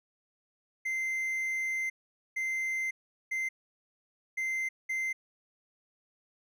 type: tone bursts at uneven times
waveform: triangle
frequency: 2079 Hz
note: C7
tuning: 12 cents flat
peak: -28 dBFS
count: 5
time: 0.85-1.9 / 2.36-2.91 / 3.31-3.49 / 4.37-4.69 / 4.89-5.13 s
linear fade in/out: 10 ms
effects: none